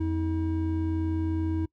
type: tone pair together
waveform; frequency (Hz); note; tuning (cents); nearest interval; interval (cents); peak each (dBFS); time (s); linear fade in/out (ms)
triangle; 85.84 / 320; F2 / D#4; -29 / +49; octave + major seventh; 2278; -26; 0-1.66; 10
effects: noise-tail reverb RT60 0.1 s tail -22 dB re dry